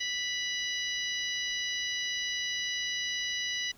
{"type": "harmonic tone with a mistuned harmonic", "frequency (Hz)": 987.8, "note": "B5", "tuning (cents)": 0, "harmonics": [2, 3, 4, 5, 6], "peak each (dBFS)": [-35, -35, -38, -42, -40], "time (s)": [0, 3.72], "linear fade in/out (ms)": 10, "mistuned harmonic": 3, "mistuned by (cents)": -18, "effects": ["pink hiss -59 dBFS RMS until 3.77 s"]}